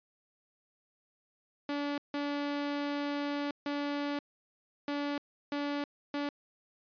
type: tone bursts at uneven times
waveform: sawtooth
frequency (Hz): 287.9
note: D4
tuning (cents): -34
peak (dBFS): -28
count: 6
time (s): 1.69-1.98 / 2.14-3.51 / 3.66-4.19 / 4.88-5.18 / 5.52-5.84 / 6.14-6.29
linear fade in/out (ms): 2
effects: resampled to 11025 Hz